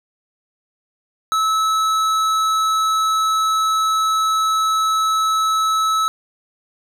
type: tone with tanh clipping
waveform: sine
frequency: 1300 Hz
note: E6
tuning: 24 cents flat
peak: -17 dBFS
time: 1.32-6.08 s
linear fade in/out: 0 ms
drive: 15 dB
effects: none